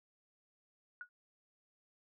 sine tone with exponential decay, 1457 Hz, F#6, 27 cents flat, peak -39 dBFS, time 1.01-1.09 s, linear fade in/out 1 ms, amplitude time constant 17 ms, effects none

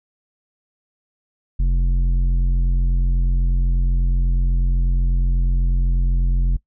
triangle tone with tanh clipping, 44.09 Hz, F1, 17 cents sharp, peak -16 dBFS, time 1.59-6.57 s, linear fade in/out 10 ms, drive 13 dB, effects noise-tail reverb RT60 0.1 s tail -21 dB re dry

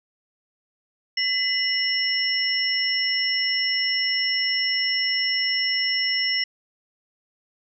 sine tone cluster, 2010 / 2913 / 5400 Hz, B6 / F#7 / E8, +30 / -28 / +41 cents, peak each -25 / -28 / -23 dBFS, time 1.17-6.44 s, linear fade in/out 5 ms, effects none

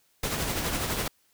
pink noise with tremolo, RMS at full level -28 dBFS, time 0.23-1.08 s, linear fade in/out 5 ms, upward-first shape sine, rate 12 Hz, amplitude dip 40%, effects white hiss -67 dBFS RMS until 1.33 s

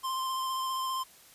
square tone with vibrato, 1046.5 Hz, C6, in tune, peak -31 dBFS, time 0.03-1.04 s, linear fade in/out 20 ms, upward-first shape square, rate 15 Hz, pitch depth 13 cents each way, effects white hiss -56 dBFS RMS until 1.34 s + resampled to 32000 Hz

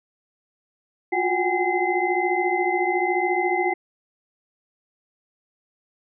sine tone cluster, 351.4 / 365.5 / 754 / 815 / 2058 Hz, F4 / F#4 / F#5 / G#5 / C7, +11 / -21 / +32 / -33 / -29 cents, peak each -26 dBFS, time 1.12-3.74 s, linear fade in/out 10 ms, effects none

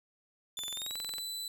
sawtooth tone with pitch glide, 3515 to 3991 Hz, A7 to B7, -2 to +17 cents, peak -34 dBFS, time 0.57-1.48 s, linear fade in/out 2 ms, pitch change +219 cents, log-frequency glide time 0.72-0.97 s
click train, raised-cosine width 0.2 ms, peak -26 dBFS, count 14, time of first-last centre 0.59-1.184 s, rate 21.9 Hz
effects none

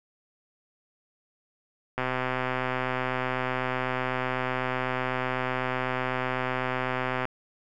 click train, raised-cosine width 0.5 ms, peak -13 dBFS, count 676, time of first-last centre 1.98-7.253 s, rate 128 Hz, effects none

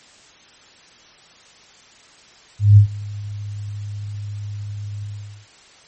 sine tone with ADSR envelope, 102.9 Hz, G#2, 16 cents flat, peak -3 dBFS, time 2.59-5.47 s, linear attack 180 ms, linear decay 100 ms, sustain -23 dB, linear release 420 ms, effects white hiss -48 dBFS RMS until 5.87 s + MP3 32 kbps

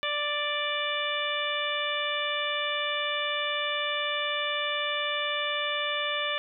harmonic tone, 588 Hz, D5, 2 cents sharp, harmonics 1 / 2 / 3 / 4 / 5 / 6, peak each -34 / -34 / -34 / -34 / -34 / -34 dBFS, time 0.03-6.38 s, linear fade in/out 0 ms, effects none

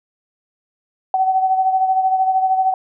sine beating tone pair, 756 / 769 Hz, F#5 / G5, +37 / -33 cents, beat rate 13 Hz, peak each -14 / -22 dBFS, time 1.14-2.74 s, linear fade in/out 2 ms, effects none

